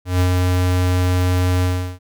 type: tone with ADSR envelope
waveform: square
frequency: 90.6 Hz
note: F#2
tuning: 36 cents flat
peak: -13 dBFS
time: 0.05-1.99 s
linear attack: 150 ms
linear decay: 81 ms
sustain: -2 dB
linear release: 360 ms
effects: none